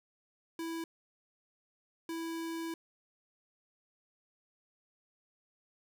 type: tone bursts at uneven times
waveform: square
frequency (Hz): 329.6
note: E4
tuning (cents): 0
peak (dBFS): -37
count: 2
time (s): 0.59-0.84 / 2.09-2.74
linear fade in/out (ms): 2
effects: none